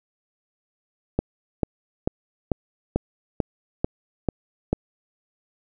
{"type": "click train", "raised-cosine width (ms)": 2, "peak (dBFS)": -7, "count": 9, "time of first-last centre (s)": [1.19, 4.73], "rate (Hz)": 2.26, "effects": []}